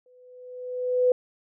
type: tone with exponential growth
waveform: sine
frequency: 500 Hz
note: B4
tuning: 21 cents sharp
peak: -15 dBFS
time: 0.06-1.12 s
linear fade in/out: 2 ms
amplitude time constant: 230 ms
effects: none